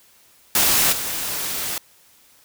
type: noise with level steps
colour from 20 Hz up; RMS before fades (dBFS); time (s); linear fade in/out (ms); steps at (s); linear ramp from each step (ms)
white; -17 / -26; 0.55-1.78; 2; 0.92; 10
effects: white hiss -54 dBFS RMS until 2.44 s